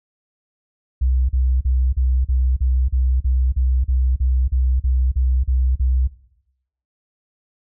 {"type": "tone bursts", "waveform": "sine", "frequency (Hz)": 63.9, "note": "C2", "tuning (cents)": -40, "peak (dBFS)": -13, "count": 16, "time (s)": [1.01, 6.075], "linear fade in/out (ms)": 10, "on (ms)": 280, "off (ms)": 39, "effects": ["noise-tail reverb RT60 0.8 s tail -19 dB re dry", "tanh soft clip ceiling -10 dBFS"]}